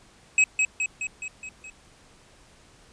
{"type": "tone with echo", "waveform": "square", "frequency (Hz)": 2553, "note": "D#7", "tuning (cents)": 44, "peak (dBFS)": -16, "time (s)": [0.38, 0.44], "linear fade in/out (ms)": 2, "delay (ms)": 210, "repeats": 6, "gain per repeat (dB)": -4, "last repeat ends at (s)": 1.7, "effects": ["pink hiss -55 dBFS RMS until 2.92 s", "resampled to 22050 Hz"]}